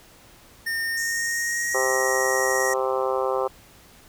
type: tone with pitch glide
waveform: square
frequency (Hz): 1823 to 1889.5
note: A#6 to A#6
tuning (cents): -39 to +23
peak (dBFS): -25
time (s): 0.66-2.74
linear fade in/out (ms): 10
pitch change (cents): +62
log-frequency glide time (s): 0.81-1.74
type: band-pass noise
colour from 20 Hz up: pink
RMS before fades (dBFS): -34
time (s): 0.97-2.74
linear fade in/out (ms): 5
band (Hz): 6000 to 8000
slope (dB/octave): 96
type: harmonic tone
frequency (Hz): 130.81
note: C3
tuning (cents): 0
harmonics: 3 / 4 / 5 / 6 / 7 / 8 / 9 / 10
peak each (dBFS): -27 / -25 / -35 / -30 / -35 / -31 / -33 / -36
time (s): 1.74-3.48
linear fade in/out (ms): 10
effects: pink hiss -51 dBFS RMS until 4.08 s